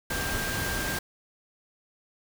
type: tone in noise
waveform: sine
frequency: 1590 Hz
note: G6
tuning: 24 cents sharp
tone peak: -33 dBFS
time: 0.1-0.99 s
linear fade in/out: 5 ms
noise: pink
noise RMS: -31 dBFS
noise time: 0.1-0.99 s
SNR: -5 dB
effects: none